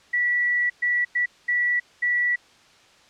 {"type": "tone bursts at uneven times", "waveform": "sine", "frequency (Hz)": 1949, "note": "B6", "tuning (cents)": -23, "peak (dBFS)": -19, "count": 5, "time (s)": [[0.13, 0.7], [0.82, 1.05], [1.15, 1.26], [1.48, 1.8], [2.02, 2.36]], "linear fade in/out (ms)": 10, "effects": ["white hiss -54 dBFS RMS until 3.09 s", "low-pass 5000 Hz 12 dB/octave"]}